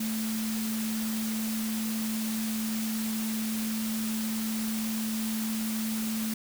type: tone in noise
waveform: sine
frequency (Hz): 220.2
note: A3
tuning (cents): +2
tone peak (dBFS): -29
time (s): 0-6.34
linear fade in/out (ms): 5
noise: white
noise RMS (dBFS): -37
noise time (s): 0-6.34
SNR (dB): +5
effects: none